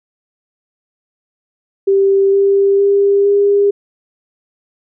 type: tone with pitch steps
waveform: sine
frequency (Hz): 392 / 395.9 / 399.8 / 403.7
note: G4 / G4 / G4 / G#4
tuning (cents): 0 / +17 / +34 / -49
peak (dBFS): -8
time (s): 1.87-3.71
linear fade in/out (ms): 10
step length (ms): 460
effects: none